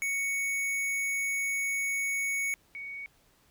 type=tone pair in turn; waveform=square / sine; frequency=2224 / 2234 Hz; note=C#7 / C#7; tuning=+5 / +13 cents; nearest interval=unison; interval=8 cents; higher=second; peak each=-29 / -37 dBFS; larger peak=first; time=0.02-2.54 / 2.75-3.06 s; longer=first; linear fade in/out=0 ms; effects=pink hiss -65 dBFS RMS until 3.5 s